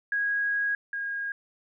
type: tone pair in turn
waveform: sine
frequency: 1648 / 1631 Hz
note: G#6 / G#6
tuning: -14 / -32 cents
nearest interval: unison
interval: 18 cents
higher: first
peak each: -24 / -29 dBFS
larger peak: first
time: 0.12-0.75 / 0.93-1.32 s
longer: first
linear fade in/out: 2 ms
effects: none